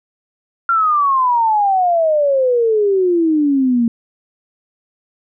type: exponential sweep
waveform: sine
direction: down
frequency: 1385 to 228.5 Hz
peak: -11 dBFS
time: 0.69-3.88 s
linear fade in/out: 2 ms
effects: none